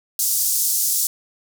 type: band-pass noise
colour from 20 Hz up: white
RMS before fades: -20 dBFS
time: 0.19-1.07 s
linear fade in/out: 2 ms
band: 5400 to 16000 Hz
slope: 24 dB/octave
effects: none